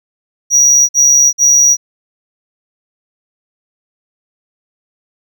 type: tone bursts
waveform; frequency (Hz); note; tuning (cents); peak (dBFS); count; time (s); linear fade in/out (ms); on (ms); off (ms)
triangle; 5780; F#8; -41; -4; 3; 0.5-1.77; 50; 390; 50
effects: none